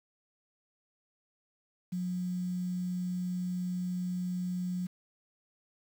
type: tone with quantisation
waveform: sine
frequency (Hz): 180.3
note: F#3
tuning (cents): -45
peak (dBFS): -31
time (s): 1.92-4.87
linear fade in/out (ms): 10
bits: 9
effects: none